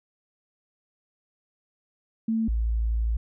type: tone pair in turn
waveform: sine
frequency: 223.8 / 56.1 Hz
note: A3 / A1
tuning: +30 / +34 cents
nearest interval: 2 octaves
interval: 2396 cents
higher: first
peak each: -22 dBFS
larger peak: neither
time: 2.28-2.48 / 2.48-3.17 s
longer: second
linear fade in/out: 5 ms
effects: none